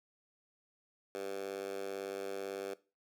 10% pulse tone with high-pass filter, 98 Hz, G2, in tune, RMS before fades -41 dBFS, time 1.15-2.74 s, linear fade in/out 0 ms, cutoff 430 Hz, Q 2.5, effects noise-tail reverb RT60 0.3 s tail -18 dB re dry

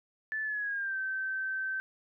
sine tone with pitch glide, 1746 to 1546.6 Hz, A6 to G6, -14 to -24 cents, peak -31 dBFS, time 0.32-1.8 s, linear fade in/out 0 ms, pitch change -210 cents, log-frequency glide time 0.43-0.98 s, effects none

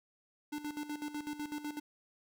square tone with tremolo, 296.6 Hz, D4, 17 cents sharp, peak -37 dBFS, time 0.52-1.8 s, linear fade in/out 10 ms, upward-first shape square, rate 8 Hz, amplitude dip 70%, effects none

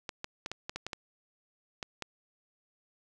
clicks, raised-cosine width 0.2 ms, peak -19 dBFS, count 10, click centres 0.092 / 0.244 / 0.461 / 0.516 / 0.695 / 0.76 / 0.866 / 0.932 / 1.828 / 2.023 s, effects none

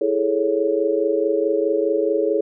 sine chord, A major seventh, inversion second, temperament equal, 329.6 / 415.3 / 440 / 554.4 Hz, E4 / G#4 / A4 / C#5, 0 / 0 / 0 / 0 cents, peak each -24 / -21 / -22 / -23 dBFS, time 0.01-2.41 s, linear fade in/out 5 ms, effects none

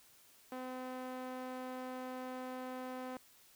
sawtooth tone with band-pass filter, 255.6 Hz, C4, 40 cents flat, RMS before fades -44 dBFS, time 0.52-3.17 s, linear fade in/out 0 ms, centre 730 Hz, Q 0.69, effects white hiss -64 dBFS RMS until 3.55 s

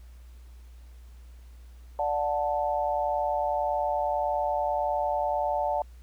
sine chord, D major, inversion none, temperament equal with one note detuned, 587.3 / 729 / 880 Hz, D5 / F#5 / A5, 0 / -26 / 0 cents, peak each -29 dBFS, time 1.99-5.82 s, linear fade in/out 2 ms, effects added 60 Hz sine -45 dBFS peak until 6.02 s + pink hiss -63 dBFS RMS until 6.02 s

